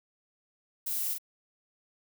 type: noise with echo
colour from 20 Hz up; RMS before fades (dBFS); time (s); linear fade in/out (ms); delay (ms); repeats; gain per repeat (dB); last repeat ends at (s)
violet; -33; 0.86-1.14; 10; 44; 1; -4; 1.184
effects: none